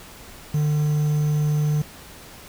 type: tone with quantisation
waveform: triangle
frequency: 150 Hz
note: D3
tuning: 37 cents sharp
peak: -16 dBFS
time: 0.54-1.82 s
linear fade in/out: 5 ms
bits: 7
effects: pink hiss -43 dBFS RMS until 2.48 s